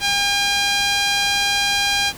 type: tone with band-pass filter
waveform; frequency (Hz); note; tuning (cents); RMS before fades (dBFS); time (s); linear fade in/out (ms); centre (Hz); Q
sawtooth; 806; G5; +48; -19; 0-2.13; 50; 3800; 1.1
effects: pink hiss -37 dBFS RMS until 2.17 s